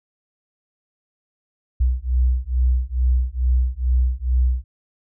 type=beating tone pair; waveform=sine; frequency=61.5 / 63.8 Hz; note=B1 / C2; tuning=-7 / -43 cents; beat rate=2.3 Hz; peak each=-19 dBFS; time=1.8-4.64 s; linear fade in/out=10 ms; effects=none